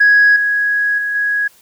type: tone with level steps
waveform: sine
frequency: 1663 Hz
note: G#6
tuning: 2 cents sharp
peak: -5 / -12 / -16 / -13 dBFS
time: 0-1.48 s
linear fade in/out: 10 ms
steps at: 0.36 / 0.98 / 1.15 s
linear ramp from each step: 2 ms
effects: tanh soft clip ceiling -3 dBFS + white hiss -49 dBFS RMS until 1.61 s